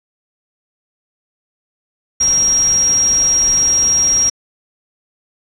sine tone in noise, 5630 Hz, F8, 13 cents sharp, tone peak -10 dBFS, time 2.2-4.3 s, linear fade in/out 10 ms, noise pink, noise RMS -28 dBFS, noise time 2.2-4.3 s, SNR +15 dB, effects low-pass 11000 Hz 12 dB/octave

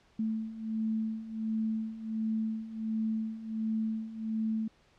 sine beating tone pair, 219.5 / 220.9 Hz, A3 / A3, -4 / +7 cents, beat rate 1.4 Hz, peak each -36 / -32 dBFS, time 0.19-4.68 s, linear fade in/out 5 ms, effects pink hiss -65 dBFS RMS until 4.98 s + low-pass 5000 Hz 12 dB/octave

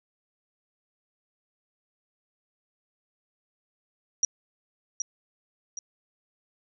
sine tone with echo, 5760 Hz, F#8, 47 cents flat, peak -19 dBFS, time 4.23-4.25 s, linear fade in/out 2 ms, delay 770 ms, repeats 2, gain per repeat -7 dB, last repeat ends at 5.79 s, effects none

